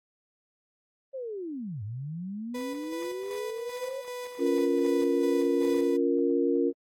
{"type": "linear two-way sweep", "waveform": "sine", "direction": "down then up", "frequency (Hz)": [548, 98, 548], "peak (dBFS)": -33, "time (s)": [1.13, 4.02], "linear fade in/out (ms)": 20, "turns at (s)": 1.83}
{"type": "tone with tremolo", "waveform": "35% pulse", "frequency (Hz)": 493.9, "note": "B4", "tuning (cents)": 0, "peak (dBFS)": -33, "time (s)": [2.54, 5.97], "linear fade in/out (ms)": 10, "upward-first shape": "square", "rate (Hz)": 2.6, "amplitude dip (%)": 45}
{"type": "chord", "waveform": "sine", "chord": "Bb minor", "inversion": "first", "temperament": "just", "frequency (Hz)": [279.7, 349.6, 466.2], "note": ["Db4", "F4", "Bb4"], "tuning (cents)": [16, 2, 0], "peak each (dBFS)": [-27, -27, -27], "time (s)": [4.38, 6.73], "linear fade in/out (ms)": 50}
{"effects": ["AAC 48 kbps"]}